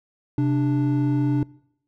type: tone pair together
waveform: triangle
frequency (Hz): 131.01 / 294.1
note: C3 / D4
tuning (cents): +3 / +3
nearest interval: octave + major second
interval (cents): 1400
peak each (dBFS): -19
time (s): 0.38-1.43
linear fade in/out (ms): 2
effects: noise-tail reverb RT60 0.7 s tail -23 dB re dry